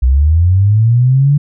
sine linear sweep, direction up, 60.2 to 146.83 Hz, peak -6 dBFS, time 0.02-1.38 s, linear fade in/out 10 ms, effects none

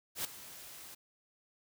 white noise with ADSR envelope, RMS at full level -34 dBFS, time 0.15-0.95 s, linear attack 97 ms, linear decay 6 ms, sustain -16 dB, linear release 9 ms, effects none

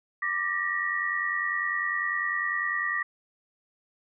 sine tone cluster, 1182 / 1826 / 1916 Hz, D6 / A#6 / A#6, +11 / -36 / +47 cents, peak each -32 / -32 / -28 dBFS, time 0.22-3.03 s, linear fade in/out 5 ms, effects none

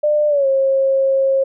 sine tone with pitch glide, 598 to 538.9 Hz, D5 to C#5, +31 to -49 cents, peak -12 dBFS, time 0.03-1.44 s, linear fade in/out 10 ms, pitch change -180 cents, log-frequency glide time 0.28-0.47 s, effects none

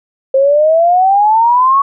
sine exponential sweep, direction up, 528 to 1124 Hz, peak -6 dBFS, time 0.34-1.82 s, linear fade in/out 5 ms, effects none

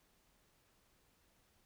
silence, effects pink hiss -73 dBFS RMS until 1.65 s

